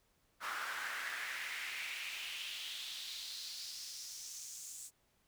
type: noise with high-pass filter sweep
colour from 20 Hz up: brown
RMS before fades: -44 dBFS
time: 0.4-4.91 s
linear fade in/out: 50 ms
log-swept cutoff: 1300 to 7700 Hz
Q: 3.2
effects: pink hiss -75 dBFS RMS until 5.27 s